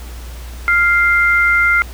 sine tone pair together, 1398.2 / 2093 Hz, F6 / C7, +2 / 0 cents, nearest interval perfect fifth, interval 698 cents, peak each -12 / -13 dBFS, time 0.68-1.82 s, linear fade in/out 0 ms, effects added 60 Hz sine -28 dBFS peak until 1.93 s + pink hiss -38 dBFS RMS until 1.93 s

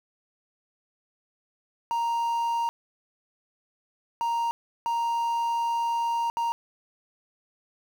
triangle tone bursts at uneven times, 932.3 Hz, A#5, in tune, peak -22 dBFS, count 4, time 1.91-2.69 / 4.21-4.51 / 4.86-6.3 / 6.37-6.52 s, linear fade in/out 0 ms, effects 8-bit

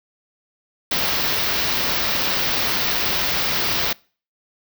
white band-stop noise, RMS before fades -21 dBFS, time 0.91-3.93 s, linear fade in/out 5 ms, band 5600 to 16000 Hz, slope 48 dB/octave, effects noise-tail reverb RT60 0.4 s tail -25 dB re dry

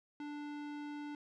square tone with low-pass filter, 293.7 Hz, D4, in tune, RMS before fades -44 dBFS, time 0.2-1.15 s, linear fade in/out 2 ms, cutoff 3400 Hz, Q 0.64, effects none

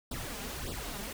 pink noise with flanger, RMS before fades -39 dBFS, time 0.11-1.13 s, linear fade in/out 5 ms, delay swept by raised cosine 0.22 to 5.02 ms, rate 1.7 Hz, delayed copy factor +0.9, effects none

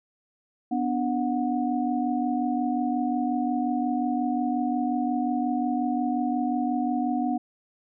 sine tone cluster, 248.8 / 294.4 / 730 Hz, B3 / D4 / F#5, +13 / +4 / -24 cents, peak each -26 / -28 / -29 dBFS, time 0.71-7.38 s, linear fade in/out 10 ms, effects none

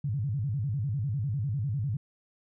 sine tone with vibrato, 122.7 Hz, B2, 11 cents flat, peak -27 dBFS, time 0.04-1.97 s, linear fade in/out 5 ms, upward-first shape square, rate 10 Hz, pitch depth 270 cents each way, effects none

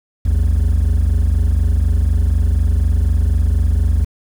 triangle tone pair together, 58.32 / 82.41 Hz, A#1 / E2, +1 / 0 cents, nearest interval tritone, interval 599 cents, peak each -11 dBFS, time 0.25-4.05 s, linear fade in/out 10 ms, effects tanh soft clip ceiling -7 dBFS + 7-bit

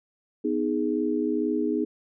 sine chord, G# minor, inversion first, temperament just, 249.2 / 311.5 / 415.3 Hz, B3 / D#4 / G#4, +16 / +2 / 0 cents, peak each -28 / -26 / -28 dBFS, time 0.44-1.85 s, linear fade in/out 10 ms, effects none

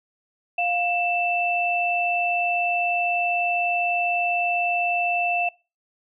sine tone pair together, 703.5 / 2656 Hz, F5 / E7, +12 / +12 cents, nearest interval octave + major seventh, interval 2300 cents, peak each -23 dBFS, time 0.58-5.49 s, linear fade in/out 5 ms, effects noise-tail reverb RT60 0.3 s tail -23 dB re dry

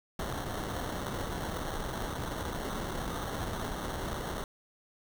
pink noise with sample-and-hold, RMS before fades -36 dBFS, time 0.19-4.44 s, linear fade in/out 2 ms, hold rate 2450 Hz, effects none

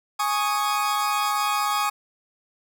40% pulse chord, Ab suspended fourth, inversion none, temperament equal, 830.6 / 1108.7 / 1244.5 Hz, Ab5 / Db6 / Eb6, 0 / 0 / 0 cents, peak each -25 / -26 / -25 dBFS, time 0.19-1.9 s, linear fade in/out 10 ms, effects none

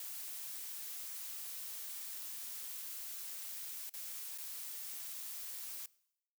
blue noise with dropouts, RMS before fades -45 dBFS, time 0-5.86 s, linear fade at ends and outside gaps 2 ms, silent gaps 3.895-3.938 / 4.378-4.383 s, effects noise-tail reverb RT60 0.8 s tail -22 dB re dry

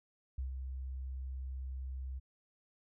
sine tone with ADSR envelope, 65.41 Hz, C2, in tune, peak -33 dBFS, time 0.38-2.2 s, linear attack 6 ms, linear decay 120 ms, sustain -5 dB, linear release 22 ms, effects tanh soft clip ceiling -30 dBFS

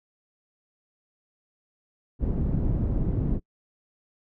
pink low-pass noise, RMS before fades -25 dBFS, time 2.19-3.4 s, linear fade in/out 50 ms, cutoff 240 Hz, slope 12 dB/octave, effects noise-tail reverb RT60 0.1 s tail -25 dB re dry

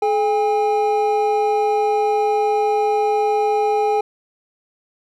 triangle tone pair together, 427.6 / 808.6 Hz, A4 / G#5, -49 / -46 cents, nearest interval major seventh, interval 1103 cents, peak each -16 / -16 dBFS, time 0.02-4.01 s, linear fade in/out 5 ms, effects none

